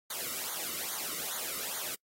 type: noise with flanger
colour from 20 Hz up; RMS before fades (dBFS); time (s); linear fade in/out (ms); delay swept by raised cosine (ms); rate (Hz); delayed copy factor
white; -37; 0.1-1.95; 5; 0.37 to 1.23; 2.4; -0.9
effects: noise-tail reverb RT60 0.1 s tail -26 dB re dry + AAC 48 kbps